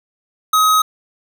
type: tone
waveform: square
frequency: 1266 Hz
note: D#6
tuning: 30 cents sharp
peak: -11 dBFS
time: 0.53-0.82 s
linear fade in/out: 5 ms
effects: none